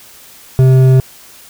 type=tone with hard clipping; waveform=sine; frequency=130.5 Hz; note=C3; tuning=4 cents flat; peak=-6 dBFS; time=0.59-1 s; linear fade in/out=0 ms; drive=8 dB; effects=white hiss -39 dBFS RMS until 1.49 s